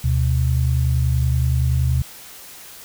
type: tone pair together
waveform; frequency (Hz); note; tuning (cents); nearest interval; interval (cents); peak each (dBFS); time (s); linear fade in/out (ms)
sine; 75.5 / 126.1; D2 / B2; +48 / +36; major sixth; 888; -18; 0.04-2.02; 5
effects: white hiss -40 dBFS RMS until 2.84 s